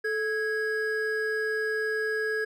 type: tone pair together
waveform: triangle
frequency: 435.6 / 1654 Hz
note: A4 / G#6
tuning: -17 / -8 cents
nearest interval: octave + major seventh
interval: 2309 cents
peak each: -27 dBFS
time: 0.04-2.45 s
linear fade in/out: 10 ms
effects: none